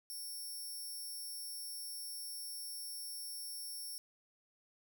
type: tone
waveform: 10% pulse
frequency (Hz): 5460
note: F8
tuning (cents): -40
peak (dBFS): -37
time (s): 0.1-3.98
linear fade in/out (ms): 0
effects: none